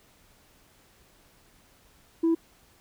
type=tone; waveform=sine; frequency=329.6 Hz; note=E4; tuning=in tune; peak=-18 dBFS; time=2.23-2.35 s; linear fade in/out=10 ms; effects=tanh soft clip ceiling -18 dBFS + pink hiss -60 dBFS RMS until 2.8 s